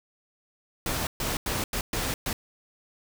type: noise bursts at uneven times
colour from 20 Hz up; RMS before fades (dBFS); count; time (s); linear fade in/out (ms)
pink; -29; 6; 0.86-1.07 / 1.2-1.37 / 1.46-1.64 / 1.73-1.81 / 1.93-2.14 / 2.26-2.33; 2
effects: none